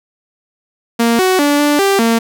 sawtooth tone with pitch steps, 232.7 / 372.7 / 289.4 / 292.8 / 393.9 / 229.2 Hz, A#3 / F#4 / D4 / D4 / G4 / A#3, -3 / +13 / -25 / -5 / +8 / -29 cents, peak -6 dBFS, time 0.99-2.19 s, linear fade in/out 10 ms, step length 200 ms, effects none

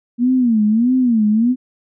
sine tone with vibrato, 233.1 Hz, A#3, in tune, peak -11 dBFS, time 0.18-1.56 s, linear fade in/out 50 ms, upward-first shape sine, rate 1.6 Hz, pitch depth 180 cents each way, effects none

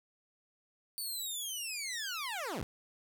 15% pulse linear sweep, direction down, 4565 to 41.28 Hz, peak -30 dBFS, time 0.98-2.63 s, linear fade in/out 0 ms, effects none

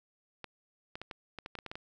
clicks, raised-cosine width 0.3 ms, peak -25 dBFS, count 11, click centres 0.443 / 0.955 / 1.016 / 1.112 / 1.387 / 1.461 / 1.553 / 1.588 / 1.663 / 1.715 / 1.755 s, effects none

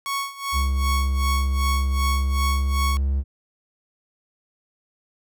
sawtooth tone with tremolo, 1108.7 Hz, C#6, in tune, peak -19 dBFS, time 0.06-2.97 s, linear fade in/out 0 ms, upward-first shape sine, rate 2.6 Hz, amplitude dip 85%
triangle tone with pitch glide, 67.7 to 68.49 Hz, C#2 to C#2, -40 to -20 cents, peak -17 dBFS, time 0.52-3.24 s, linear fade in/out 50 ms, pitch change +20 cents, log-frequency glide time 2.09-2.44 s
effects none

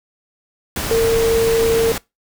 sine tone in noise, 455.6 Hz, A#4, 40 cents flat, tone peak -12 dBFS, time 0.91-1.92 s, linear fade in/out 2 ms, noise pink, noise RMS -23 dBFS, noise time 0.76-1.98 s, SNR +8 dB, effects noise-tail reverb RT60 0.2 s tail -22 dB re dry

